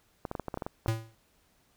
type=clicks; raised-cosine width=1 ms; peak=-20 dBFS; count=10; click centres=0.252 / 0.314 / 0.352 / 0.397 / 0.483 / 0.542 / 0.574 / 0.622 / 0.665 / 0.861 s
type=tone with exponential decay; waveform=square; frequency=112.1 Hz; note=A2; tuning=33 cents sharp; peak=-23 dBFS; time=0.88-1.15 s; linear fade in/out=0 ms; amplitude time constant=57 ms
effects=pink hiss -68 dBFS RMS until 1.76 s